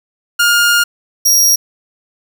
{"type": "tone pair in turn", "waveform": "sawtooth", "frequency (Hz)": [1415, 5646], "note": ["F6", "F8"], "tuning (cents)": [22, 18], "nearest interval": "2 octaves", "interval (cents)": 2396, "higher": "second", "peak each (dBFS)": -5, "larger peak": "neither", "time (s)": [[0.39, 0.84], [1.25, 1.56]], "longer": "first", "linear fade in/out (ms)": 10, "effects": []}